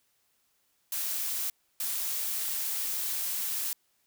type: noise bursts at uneven times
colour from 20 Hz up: blue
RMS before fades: -32 dBFS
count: 2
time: 0.92-1.5 / 1.8-3.73 s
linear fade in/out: 2 ms
effects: white hiss -72 dBFS RMS until 4.06 s